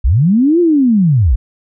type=linear two-way sweep; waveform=sine; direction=up then down; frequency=45.83 to 356.7 to 45.83 Hz; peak=-7 dBFS; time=0.04-1.36 s; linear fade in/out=10 ms; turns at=0.6 s; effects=none